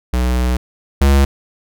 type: tone pair in turn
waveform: square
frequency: 62 / 69.1 Hz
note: B1 / C#2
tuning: +7 / -5 cents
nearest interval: major second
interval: 188 cents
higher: second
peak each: -14 / -9 dBFS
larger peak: second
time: 0.13-0.57 / 1.01-1.25 s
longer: first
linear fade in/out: 5 ms
effects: none